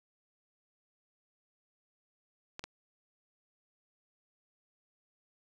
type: clicks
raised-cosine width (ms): 0.2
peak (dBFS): -23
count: 2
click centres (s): 2.594 / 2.64
effects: 10-bit